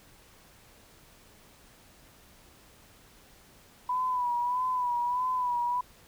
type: tone with vibrato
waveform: sine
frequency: 987.8 Hz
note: B5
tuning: in tune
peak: -26 dBFS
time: 3.89-5.81 s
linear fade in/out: 5 ms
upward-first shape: sine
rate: 1.6 Hz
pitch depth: 51 cents each way
effects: pink hiss -57 dBFS RMS until 6.07 s